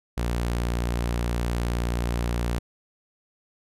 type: tone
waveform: sawtooth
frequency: 59.1 Hz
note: A#1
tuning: 24 cents sharp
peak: -20 dBFS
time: 0.17-2.59 s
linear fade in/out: 10 ms
effects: resampled to 32000 Hz